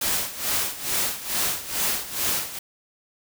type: noise with tremolo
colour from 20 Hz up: white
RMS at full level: -23 dBFS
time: 0.01-2.59 s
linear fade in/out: 5 ms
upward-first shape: sine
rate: 2.3 Hz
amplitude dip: 80%
effects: none